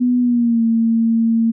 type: tone with pitch glide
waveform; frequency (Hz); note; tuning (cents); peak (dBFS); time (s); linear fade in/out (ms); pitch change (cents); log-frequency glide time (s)
sine; 246.9 to 227.7; B3 to A#3; 0 to -40; -12; 0-1.52; 20; -140; 0.2-0.63
effects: none